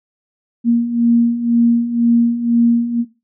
sine beating tone pair, 233.5 / 235.5 Hz, A#3 / A#3, +3 / +18 cents, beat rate 2 Hz, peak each -17 / -12 dBFS, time 0.64-3.05 s, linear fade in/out 50 ms, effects noise-tail reverb RT60 0.3 s tail -17 dB re dry

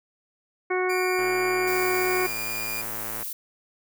harmonic tone, 367.6 Hz, F#4, 11 cents flat, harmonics 1 / 2 / 3 / 4 / 5 / 6, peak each -24 / -31 / -32 / -33 / -36 / -31 dBFS, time 0.7-2.27 s, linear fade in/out 10 ms
sawtooth tone with pitch glide, 2372 to 2415 Hz, D7 to D7, +17 to +48 cents, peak -28 dBFS, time 0.89-2.82 s, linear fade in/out 10 ms, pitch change +31 cents, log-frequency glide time 1.95-2.45 s
click train, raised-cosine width 0.5 ms, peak -22 dBFS, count 225, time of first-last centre 1.19-3.226 s, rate 110 Hz
violet noise, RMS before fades -33 dBFS, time 1.67-3.33 s, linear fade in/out 5 ms
effects none

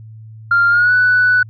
sine tone with pitch glide, 1395 to 1486.5 Hz, F6 to F#6, -2 to +8 cents, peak -8 dBFS, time 0.51-1.43 s, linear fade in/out 5 ms, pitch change +110 cents, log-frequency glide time 0.69-0.93 s, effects tanh soft clip ceiling -5 dBFS + added 110 Hz sine -33 dBFS peak until 1.49 s

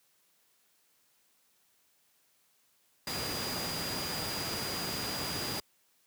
sine tone in noise, 4861 Hz, D#8, 41 cents flat, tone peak -38 dBFS, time 3.07-5.6 s, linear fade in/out 2 ms, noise pink, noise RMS -36 dBFS, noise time 3.07-5.6 s, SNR -5 dB, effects white hiss -70 dBFS RMS until 6.06 s + high-pass 100 Hz 12 dB/octave

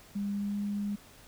sine tone with pitch glide, 201.7 to 204 Hz, G3 to G#3, +50 to -31 cents, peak -30 dBFS, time 0.15-0.96 s, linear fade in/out 10 ms, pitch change +19 cents, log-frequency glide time 0.31-0.58 s, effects pink hiss -55 dBFS RMS until 1.27 s

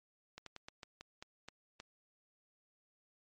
slowing click train, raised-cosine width 0.2 ms, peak -30 dBFS, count 9, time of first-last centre 0.38-1.801 s, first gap 83 ms, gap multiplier 1.21, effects MP3 48 kbps

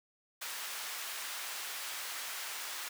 pink high-pass noise, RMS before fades -41 dBFS, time 0.41-2.89 s, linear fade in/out 10 ms, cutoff 1200 Hz, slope 12 dB/octave, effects none

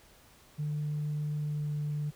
sine tone with pitch glide, 149.4 to 148.37 Hz, D3 to D3, +30 to +18 cents, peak -29 dBFS, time 0.58-2.11 s, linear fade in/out 20 ms, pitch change -12 cents, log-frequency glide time 1.42-1.73 s, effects tanh soft clip ceiling -27 dBFS + pink hiss -59 dBFS RMS until 2.15 s

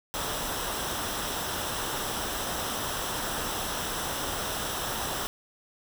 pink noise with comb filter, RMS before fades -32 dBFS, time 0.14-5.27 s, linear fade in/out 0 ms, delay 0.44 ms, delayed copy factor -0.55, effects none

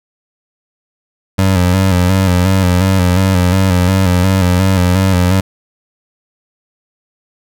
25% pulse tone with vibrato, 92.5 Hz, F#2, in tune, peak -5 dBFS, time 1.38-5.41 s, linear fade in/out 10 ms, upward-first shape square, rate 2.8 Hz, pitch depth 56 cents each way, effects none

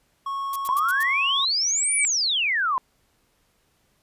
triangle tone, 1100 Hz, C#6, 14 cents flat, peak -24 dBFS, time 0.26-1.45 s, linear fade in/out 5 ms
violet noise bursts, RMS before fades -30 dBFS, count 5, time 0.53-1.031 s, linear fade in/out 2 ms, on 29 ms, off 89 ms
sine exponential two-way sweep, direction up then down, 987.8 to 9956 to 987.8 Hz, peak -20 dBFS, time 0.69-2.78 s, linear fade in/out 0 ms, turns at 1.96 s
sine tone with exponential growth, 2282 Hz, C#7, 50 cents sharp, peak -19 dBFS, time 1.49-2.05 s, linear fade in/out 0 ms, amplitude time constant 120 ms
effects pink hiss -66 dBFS RMS until 4.02 s + resampled to 32000 Hz

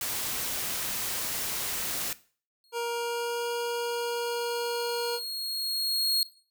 white noise, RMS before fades -32 dBFS, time 0.01-2.13 s, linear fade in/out 2 ms
40% pulse tone with exponential growth, 4286 Hz, C8, 41 cents sharp, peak -21 dBFS, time 2.64-6.23 s, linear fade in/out 1 ms, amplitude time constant 780 ms
25% pulse tone with pitch glide, 470.6 to 473.9 Hz, A#4 to A#4, +16 to +28 cents, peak -25 dBFS, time 2.72-5.2 s, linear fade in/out 50 ms, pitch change +12 cents, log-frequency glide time 2.89-3.47 s
effects noise-tail reverb RT60 0.4 s tail -17 dB re dry

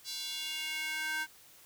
square tone with high-pass filter sweep, 311.8 Hz, D#4, 4 cents sharp, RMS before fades -37 dBFS, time 0.04-1.27 s, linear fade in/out 50 ms, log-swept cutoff 4500 to 1400 Hz, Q 2.7, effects white hiss -58 dBFS RMS until 1.65 s

